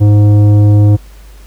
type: tone with tanh clipping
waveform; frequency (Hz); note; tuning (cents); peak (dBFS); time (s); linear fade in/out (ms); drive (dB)
triangle; 103.83; G#2; 0; -5; 0-0.97; 20; 15
effects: added 50 Hz sine -32 dBFS peak until 1.46 s + pink hiss -44 dBFS RMS until 1.46 s